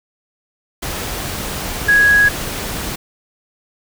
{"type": "tone in noise", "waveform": "sine", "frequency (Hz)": 1661.2, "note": "G#6", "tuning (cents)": 0, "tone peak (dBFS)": -8, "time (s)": [1.88, 2.29], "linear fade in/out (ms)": 10, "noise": "pink", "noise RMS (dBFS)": -24, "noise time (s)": [0.82, 2.96], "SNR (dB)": 13, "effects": []}